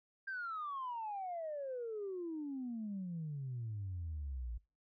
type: exponential sweep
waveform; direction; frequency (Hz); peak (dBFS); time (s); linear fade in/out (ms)
sine; down; 1604 to 55.1; -38; 0.27-4.58; 10
effects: noise-tail reverb RT60 0.3 s tail -24 dB re dry + tanh soft clip ceiling -35 dBFS